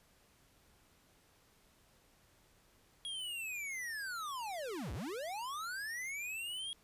square linear two-way sweep, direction down then up, 3310 to 50.4 to 3310 Hz, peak -40 dBFS, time 3.05-6.73 s, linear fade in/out 0 ms, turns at 4.93 s, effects pink hiss -68 dBFS RMS until 6.83 s + resampled to 32000 Hz

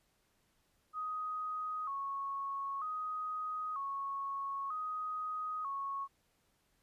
sine tone with vibrato, 1174.7 Hz, D6, in tune, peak -36 dBFS, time 0.93-6.08 s, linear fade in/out 50 ms, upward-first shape square, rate 0.53 Hz, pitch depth 110 cents each way, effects pink hiss -75 dBFS RMS until 6.82 s + resampled to 32000 Hz

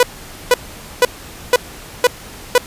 sawtooth tone bursts, 493.9 Hz, B4, in tune, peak -3 dBFS, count 6, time 0-2.58 s, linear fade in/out 2 ms, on 30 ms, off 480 ms, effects pink hiss -35 dBFS RMS until 2.66 s + resampled to 32000 Hz

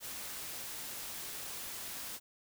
white noise, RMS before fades -43 dBFS, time 0-2.2 s, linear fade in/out 50 ms, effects none

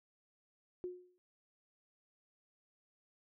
sine tone with exponential decay, 360.7 Hz, F#4, 44 cents flat, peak -36 dBFS, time 0.84-1.18 s, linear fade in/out 0 ms, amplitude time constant 73 ms, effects none

